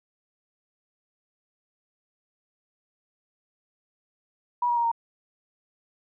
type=tone with pitch steps; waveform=sine; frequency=969 / 954.6 / 940.3 / 926.3 Hz; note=B5 / A#5 / A#5 / A#5; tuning=-33 / +41 / +15 / -11 cents; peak=-21 dBFS; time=4.62-4.916 s; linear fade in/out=5 ms; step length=74 ms; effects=none